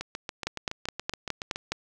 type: two click trains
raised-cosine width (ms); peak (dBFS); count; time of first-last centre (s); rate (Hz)
0.2; -11 / -16; 7 / 12; 0.47-1.72 / 0.01-1.559; 4.8 / 7.1
effects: none